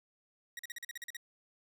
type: tone bursts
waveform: sawtooth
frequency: 1900 Hz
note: A#6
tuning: 33 cents sharp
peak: -37 dBFS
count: 10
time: 0.57-1.168 s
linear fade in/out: 2 ms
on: 22 ms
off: 42 ms
effects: none